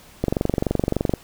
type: click train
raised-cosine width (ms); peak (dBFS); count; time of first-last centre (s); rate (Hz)
2; -6; 22; 0.24-1.137; 23.4
effects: pink hiss -48 dBFS RMS until 1.23 s